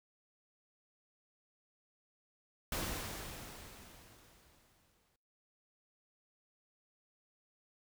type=noise with exponential decay; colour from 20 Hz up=pink; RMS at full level=-37 dBFS; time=2.72-5.16 s; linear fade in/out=2 ms; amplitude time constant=530 ms; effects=noise-tail reverb RT60 0.9 s tail -25 dB re dry